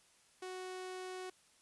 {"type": "tone", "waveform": "sawtooth", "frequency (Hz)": 370, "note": "F#4", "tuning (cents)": 0, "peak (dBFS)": -39, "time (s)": [0.42, 1.3], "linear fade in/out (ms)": 5, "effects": ["white hiss -68 dBFS RMS until 1.61 s", "resampled to 24000 Hz"]}